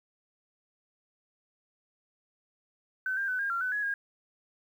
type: tone with pitch steps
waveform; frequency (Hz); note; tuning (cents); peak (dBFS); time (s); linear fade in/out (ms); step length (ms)
sine; 1522 / 1596 / 1506 / 1614 / 1376 / 1505 / 1678 / 1627; F#6 / G6 / F#6 / G#6 / F6 / F#6 / G#6 / G#6; +48 / +31 / +30 / -50 / -26 / +29 / +17 / -36; -28; 3.06-3.94; 2; 110
effects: 10-bit